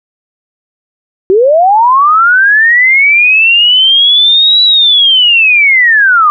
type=linear two-way sweep; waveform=sine; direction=up then down; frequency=362.3 to 3951 to 1173 Hz; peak=-3 dBFS; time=1.3-6.3 s; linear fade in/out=0 ms; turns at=4.63 s; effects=none